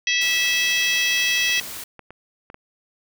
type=harmonic tone; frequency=653 Hz; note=E5; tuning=17 cents flat; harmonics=3 / 4 / 5 / 6 / 7 / 8 / 9; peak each=-24 / -22 / -24 / -31 / -33 / -32 / -29 dBFS; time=0.07-1.6 s; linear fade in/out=2 ms
type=noise; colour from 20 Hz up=white; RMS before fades=-34 dBFS; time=0.21-1.84 s; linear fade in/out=5 ms
type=clicks; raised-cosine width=0.5 ms; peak=-25 dBFS; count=8; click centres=1.496 / 1.578 / 1.613 / 1.769 / 1.993 / 2.106 / 2.501 / 2.544 s
effects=none